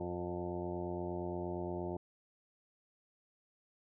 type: harmonic tone with a mistuned harmonic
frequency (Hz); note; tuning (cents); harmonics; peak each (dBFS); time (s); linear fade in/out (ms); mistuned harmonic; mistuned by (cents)
88.6; F2; +25; 1 / 2 / 3 / 4 / 5 / 6 / 7 / 8 / 9 / 10; -45 / -44 / -49 / -40 / -50 / -53 / -46 / -49 / -53 / -50; 0-1.97; 5; 7; -31
effects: none